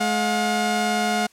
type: tone pair together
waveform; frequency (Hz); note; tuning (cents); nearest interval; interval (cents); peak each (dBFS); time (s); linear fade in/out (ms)
sawtooth; 212.9 / 716; G#3 / F5; +43 / +43; octave + major sixth; 2100; -20 / -18; 0-1.27; 10
effects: white hiss -57 dBFS RMS until 1.32 s + low-pass 10000 Hz 12 dB/octave